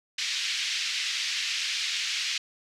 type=band-pass noise; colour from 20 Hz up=pink; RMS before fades=-30 dBFS; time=0.18-2.38 s; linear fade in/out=5 ms; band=2200 to 5800 Hz; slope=24 dB/octave; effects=none